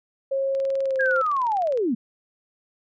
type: tone with pitch glide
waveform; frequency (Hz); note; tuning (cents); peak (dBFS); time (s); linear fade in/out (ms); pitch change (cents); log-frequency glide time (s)
sine; 542 to 522.6; C#5 to C5; -39 to -2; -21; 0.31-1.22; 10; -63; 0.84-1.02
type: click train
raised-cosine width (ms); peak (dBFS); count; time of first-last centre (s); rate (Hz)
0.2; -26; 25; 0.55-1.774; 19.6
type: linear sweep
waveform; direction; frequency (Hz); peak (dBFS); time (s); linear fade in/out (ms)
sine; down; 1661.2 to 206.6; -20; 0.99-1.95; 10
effects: none